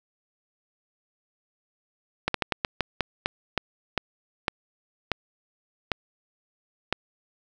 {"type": "slowing click train", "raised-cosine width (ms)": 0.3, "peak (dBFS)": -7, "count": 14, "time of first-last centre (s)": [2.28, 6.926], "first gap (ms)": 63, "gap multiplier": 1.26, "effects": []}